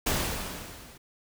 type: noise with level ramp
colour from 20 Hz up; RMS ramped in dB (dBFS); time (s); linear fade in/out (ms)
pink; -25 to -51; 0.06-0.98; 10
effects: none